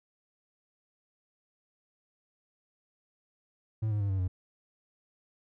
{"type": "tone with pitch steps", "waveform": "triangle", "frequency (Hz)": [109.5, 104.74, 100.18, 95.82, 91.65], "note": ["A2", "G#2", "G2", "G2", "F#2"], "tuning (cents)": [-8, 15, 38, -39, -16], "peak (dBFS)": -25, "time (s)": [3.82, 4.28], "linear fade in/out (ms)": 10, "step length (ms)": 92, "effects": []}